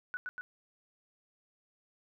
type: tone with echo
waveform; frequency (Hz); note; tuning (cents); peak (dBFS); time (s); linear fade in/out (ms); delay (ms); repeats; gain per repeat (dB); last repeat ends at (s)
sine; 1480; F#6; 0; -34; 0.14-0.17; 0; 120; 2; -2; 0.41
effects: none